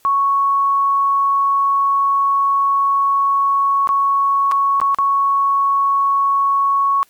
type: tone with dropouts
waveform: sine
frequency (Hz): 1108.7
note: C#6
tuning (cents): 0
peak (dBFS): -12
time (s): 0.05-7.03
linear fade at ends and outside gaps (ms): 0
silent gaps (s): 3.873-3.89 / 4.514-4.519 / 4.801-4.815 / 4.946-4.986
effects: white hiss -55 dBFS RMS until 7.09 s + MP3 96 kbps